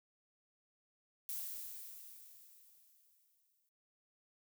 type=noise with exponential decay; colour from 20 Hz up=violet; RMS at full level=-41 dBFS; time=1.29-3.69 s; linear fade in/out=0 ms; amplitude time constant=520 ms; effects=noise-tail reverb RT60 0.1 s tail -22 dB re dry